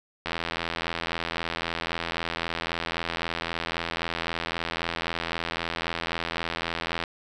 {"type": "click train", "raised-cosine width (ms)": 0.3, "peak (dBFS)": -12, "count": 569, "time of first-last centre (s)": [0.26, 7.038], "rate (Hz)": 83.8, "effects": []}